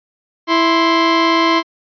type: tone pair together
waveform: sawtooth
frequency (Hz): 329.6 / 1046.4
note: E4 / C6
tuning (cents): 0 / 0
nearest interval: octave + minor sixth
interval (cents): 2000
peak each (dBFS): -10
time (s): 0.47-1.63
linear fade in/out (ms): 50
effects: resampled to 11025 Hz